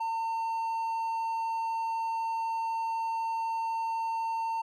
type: tone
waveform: triangle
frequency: 906 Hz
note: A#5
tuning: 50 cents flat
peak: -27 dBFS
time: 0-4.62 s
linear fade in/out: 10 ms
effects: none